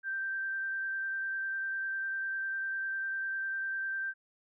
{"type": "tone with vibrato", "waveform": "sine", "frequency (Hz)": 1568, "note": "G6", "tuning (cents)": 0, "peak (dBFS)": -32, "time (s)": [0.03, 4.14], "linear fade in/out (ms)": 50, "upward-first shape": "sine", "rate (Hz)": 10, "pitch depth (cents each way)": 10, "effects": []}